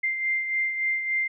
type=beating tone pair; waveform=sine; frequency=2093 / 2096.5 Hz; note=C7 / C7; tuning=0 / +3 cents; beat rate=3.5 Hz; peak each=-24 / -33 dBFS; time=0.03-1.28 s; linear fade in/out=10 ms; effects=none